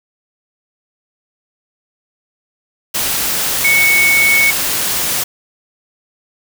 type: tone in noise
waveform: sine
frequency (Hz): 2217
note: C#7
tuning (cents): 0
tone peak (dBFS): -9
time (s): 3.64-4.51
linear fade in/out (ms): 10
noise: white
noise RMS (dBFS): -17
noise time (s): 2.94-5.24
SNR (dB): +5
effects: none